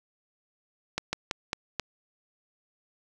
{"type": "slowing click train", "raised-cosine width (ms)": 0.2, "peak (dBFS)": -11, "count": 5, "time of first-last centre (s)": [0.98, 1.797], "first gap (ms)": 150, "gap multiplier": 1.21, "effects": []}